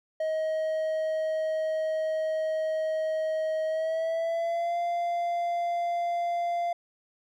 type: tone with pitch glide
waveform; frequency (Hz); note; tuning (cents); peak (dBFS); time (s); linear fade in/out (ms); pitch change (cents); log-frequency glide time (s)
triangle; 631 to 692.1; D#5 to F5; +24 to -16; -24; 0.2-6.73; 5; +160; 3.67-4.78
effects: none